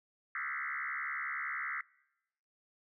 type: tone with frequency modulation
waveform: sine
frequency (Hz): 1661.2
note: G#6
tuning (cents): 0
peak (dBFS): -35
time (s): 0.35-1.81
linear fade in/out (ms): 2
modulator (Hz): 70.7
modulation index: 6
effects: noise-tail reverb RT60 0.9 s tail -24 dB re dry